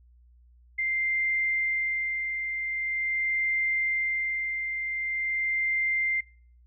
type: tone with tremolo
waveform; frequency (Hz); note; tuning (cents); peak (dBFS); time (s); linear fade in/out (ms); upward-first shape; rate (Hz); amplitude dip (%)
sine; 2093; C7; 0; -23; 0.78-6.21; 10; sine; 0.44; 45
effects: noise-tail reverb RT60 0.5 s tail -26 dB re dry + added 60 Hz sine -54 dBFS peak until 6.66 s